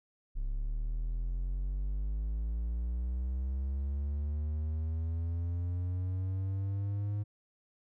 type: linear sweep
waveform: triangle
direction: up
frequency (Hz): 33.34 to 103.83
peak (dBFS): -29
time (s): 0.35-7.24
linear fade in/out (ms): 20
effects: none